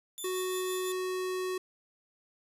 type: tone with tremolo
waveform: 5% pulse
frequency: 3520 Hz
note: A7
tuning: in tune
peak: -29 dBFS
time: 0.18-0.92 s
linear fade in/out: 0 ms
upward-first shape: sine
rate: 5.9 Hz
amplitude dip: 45%
type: tone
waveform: square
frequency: 370 Hz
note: F#4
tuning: in tune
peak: -32 dBFS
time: 0.24-1.58 s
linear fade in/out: 5 ms
effects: resampled to 32000 Hz + 11-bit